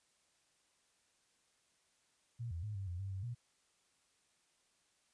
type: tone with pitch steps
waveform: sine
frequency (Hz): 117.7 / 84 / 105.8 / 97.5 / 87.9 / 97.5 / 95.4 / 120.1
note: A#2 / E2 / G#2 / G2 / F2 / G2 / G2 / B2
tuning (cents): +17 / +33 / +33 / -9 / +12 / -9 / -47 / -48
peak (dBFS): -39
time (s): 2.39-3.35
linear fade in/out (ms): 20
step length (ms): 120
effects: white hiss -75 dBFS RMS until 5.13 s + resampled to 22050 Hz